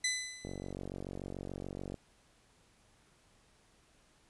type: tone with exponential decay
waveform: 15% pulse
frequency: 2008 Hz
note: B6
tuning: 28 cents sharp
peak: -22 dBFS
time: 0.04-0.73 s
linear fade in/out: 5 ms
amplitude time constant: 150 ms
type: click train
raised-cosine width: 2 ms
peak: -28 dBFS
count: 71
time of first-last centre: 0.45-1.943 s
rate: 46.9 Hz
effects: pink hiss -67 dBFS RMS until 4.29 s + resampled to 24000 Hz